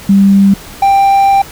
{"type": "tone pair in turn", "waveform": ["sine", "triangle"], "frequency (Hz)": [197.1, 788.4], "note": ["G3", "G5"], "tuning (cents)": [10, 10], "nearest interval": "2 octaves", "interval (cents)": 2400, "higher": "second", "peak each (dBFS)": -3, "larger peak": "neither", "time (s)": [[0.09, 0.54], [0.82, 1.42]], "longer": "second", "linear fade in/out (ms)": 5, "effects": ["pink hiss -31 dBFS RMS until 1.51 s"]}